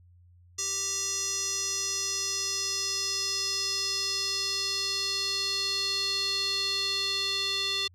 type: tone with band-pass filter sweep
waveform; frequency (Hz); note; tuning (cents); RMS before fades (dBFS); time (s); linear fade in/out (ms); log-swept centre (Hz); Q
square; 392; G4; 0; -30; 0.58-7.88; 10; 6200 to 3900; 5.2
effects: added 88 Hz sine -54 dBFS peak until 7.94 s